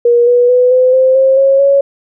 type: tone with pitch steps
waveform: sine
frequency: 476.7 / 487.3 / 498.1 / 509.1 / 520.4 / 532 / 543.8 / 555.9 Hz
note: A#4 / B4 / B4 / C5 / C5 / C5 / C#5 / C#5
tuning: +39 / -23 / +15 / -47 / -9 / +29 / -33 / +5 cents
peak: -5 dBFS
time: 0.05-1.81 s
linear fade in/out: 5 ms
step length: 220 ms
effects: none